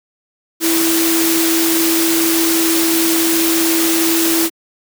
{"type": "tone in noise", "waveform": "sine", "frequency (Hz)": 329.6, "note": "E4", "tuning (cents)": 0, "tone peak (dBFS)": -14, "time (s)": [0.6, 4.5], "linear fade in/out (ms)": 50, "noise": "white", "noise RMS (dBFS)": -17, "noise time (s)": [0.6, 4.5], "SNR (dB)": 0, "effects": ["high-pass 200 Hz 12 dB/octave"]}